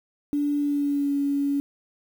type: tone with pitch glide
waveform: sine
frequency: 290 to 282.2 Hz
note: D4 to C#4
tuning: -22 to +31 cents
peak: -21 dBFS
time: 0.33-1.6 s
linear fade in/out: 0 ms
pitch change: -47 cents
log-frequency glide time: 0.57-1.14 s
effects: 8-bit